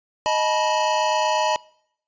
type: tone cluster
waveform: square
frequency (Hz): 622 / 865 / 973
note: D#5 / A5 / B5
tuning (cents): -1 / -30 / -26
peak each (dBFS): -24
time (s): 0.26-1.56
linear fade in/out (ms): 0
effects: noise-tail reverb RT60 0.7 s tail -24 dB re dry + resampled to 16000 Hz